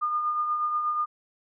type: tone with tremolo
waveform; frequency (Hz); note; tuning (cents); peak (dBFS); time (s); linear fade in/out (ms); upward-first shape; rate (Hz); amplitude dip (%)
sine; 1216; D#6; -40; -22; 0.01-1.06; 20; triangle; 8.3; 45
effects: none